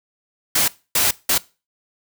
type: noise bursts at uneven times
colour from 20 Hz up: white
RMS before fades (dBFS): -17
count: 3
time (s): 0.55-0.68 / 0.95-1.11 / 1.29-1.38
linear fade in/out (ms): 5
effects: noise-tail reverb RT60 0.3 s tail -21 dB re dry